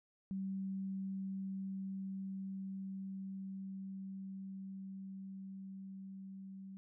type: tone with level ramp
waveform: sine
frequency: 192.6 Hz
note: G3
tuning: 30 cents flat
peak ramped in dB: -37 to -47 dBFS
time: 0.31-6.77 s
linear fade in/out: 0 ms
effects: none